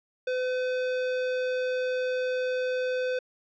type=tone with hard clipping; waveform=sine; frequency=507 Hz; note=B4; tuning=45 cents sharp; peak=-28 dBFS; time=0.27-3.19 s; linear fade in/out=5 ms; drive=16 dB; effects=low-pass 5000 Hz 12 dB/octave